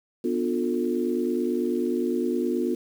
sine chord, B half-diminished seventh, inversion none, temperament just, 246.9 / 296.3 / 355.6 / 444.5 Hz, B3 / D4 / F4 / A4, 0 / +15 / +31 / +18 cents, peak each -27 / -31 / -26 / -32 dBFS, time 0.24-2.75 s, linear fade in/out 5 ms, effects 8-bit

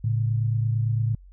sine tone pair together, 111.12 / 140 Hz, A2 / C#3, +18 / +18 cents, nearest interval major third, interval 400 cents, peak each -21 / -29 dBFS, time 0.04-1.15 s, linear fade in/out 5 ms, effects added 46 Hz sine -45 dBFS peak until 1.32 s

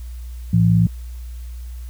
sine tone pair together, 111.37 / 170 Hz, A2 / F3, +21 / -46 cents, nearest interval perfect fifth, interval 733 cents, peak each -14 dBFS, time 0.53-0.87 s, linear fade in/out 5 ms, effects added 60 Hz sine -29 dBFS peak until 1.89 s + white hiss -51 dBFS RMS until 1.89 s

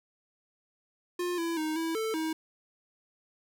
square tone with pitch steps, 354.3 / 334.4 / 311.8 / 327.1 / 442.3 / 318.2 Hz, F4 / E4 / D#4 / E4 / A4 / D#4, +25 / +25 / +4 / -13 / +9 / +39 cents, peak -30 dBFS, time 1.19-2.33 s, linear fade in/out 5 ms, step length 190 ms, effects none

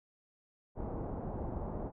pink low-pass noise, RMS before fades -39 dBFS, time 0.75-1.92 s, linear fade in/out 50 ms, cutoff 870 Hz, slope 24 dB/octave, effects none

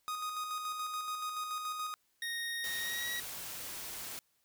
45% pulse tone with tremolo, 1244.5 Hz, D#6, in tune, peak -35 dBFS, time 0.08-1.94 s, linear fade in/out 0 ms, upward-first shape square, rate 7 Hz, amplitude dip 35%
25% pulse tone with pitch glide, 1862 to 1917.7 Hz, A#6 to A#6, -2 to +49 cents, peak -32 dBFS, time 2.22-3.2 s, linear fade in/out 2 ms, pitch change +51 cents, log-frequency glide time 2.78-3.09 s
white noise, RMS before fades -43 dBFS, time 2.64-4.19 s, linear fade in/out 0 ms
effects white hiss -75 dBFS RMS until 4.44 s

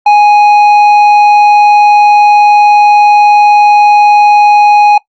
sine tone with tanh clipping, 830.6 Hz, G#5, in tune, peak -3 dBFS, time 0.06-4.98 s, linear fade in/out 5 ms, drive 8 dB, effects noise-tail reverb RT60 0.1 s tail -20 dB re dry + Opus 48 kbps

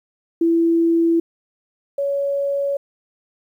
sine tone pair in turn, 333.4 / 560.7 Hz, E4 / C#5, +20 / +20 cents, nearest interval major sixth, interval 900 cents, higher second, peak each -13 / -18 dBFS, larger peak first, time 0.41-1.2 / 1.98-2.77 s, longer neither, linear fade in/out 5 ms, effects 9-bit

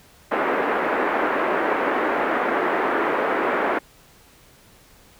pink band-pass noise, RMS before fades -22 dBFS, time 0.31-3.79 s, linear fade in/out 10 ms, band 300 to 1900 Hz, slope 24 dB/octave, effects pink hiss -52 dBFS RMS until 5.19 s

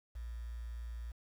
sine tone with quantisation, 58.27 Hz, A#1, in tune, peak -40 dBFS, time 0.15-1.12 s, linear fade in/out 10 ms, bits 10, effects none

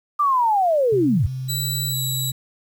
sine linear sweep, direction down, 1200 to 69.8 Hz, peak -15 dBFS, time 0.19-1.27 s, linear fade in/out 10 ms
sine tone, 130.4 Hz, C3, 5 cents flat, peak -25 dBFS, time 0.92-2.32 s, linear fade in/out 5 ms
15% pulse tone with pitch glide, 3951 to 3908 Hz, B7 to B7, 0 to -19 cents, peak -17 dBFS, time 1.48-2.32 s, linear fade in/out 20 ms, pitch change -19 cents, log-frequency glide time 1.87-2.03 s
effects 8-bit

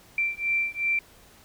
sine beating tone pair, 2349 / 2351.7 Hz, D7 / D7, 0 / +2 cents, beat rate 2.7 Hz, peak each -27 dBFS, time 0.18-0.99 s, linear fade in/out 2 ms, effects pink hiss -54 dBFS RMS until 1.44 s

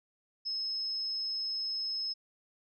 sine tone, 5180 Hz, E8, 31 cents flat, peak -32 dBFS, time 0.45-2.14 s, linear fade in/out 20 ms, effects none

